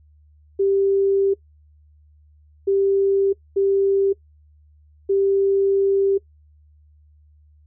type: tone bursts at uneven times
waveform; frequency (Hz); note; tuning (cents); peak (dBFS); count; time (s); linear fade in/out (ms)
sine; 392.8; G4; +4; -15; 4; 0.59-1.34 / 2.67-3.33 / 3.56-4.13 / 5.09-6.18; 10
effects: noise-tail reverb RT60 0.1 s tail -20 dB re dry + added 75 Hz sine -50 dBFS peak until 7.66 s